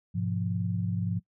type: chord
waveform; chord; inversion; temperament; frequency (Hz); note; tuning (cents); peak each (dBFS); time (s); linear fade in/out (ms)
sine; F diminished; first; equal with one note detuned; 103.83 / 125.19 / 174.61; Ab2 / Cb3 / F3; 0 / +24 / 0; -30 / -36 / -30; 0.14-1.2; 20
effects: noise-tail reverb RT60 0.1 s tail -22 dB re dry